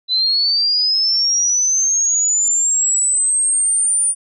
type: linear sweep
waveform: sine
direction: up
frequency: 3979 to 9397 Hz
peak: -13 dBFS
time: 0.08-4.15 s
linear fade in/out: 50 ms
effects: none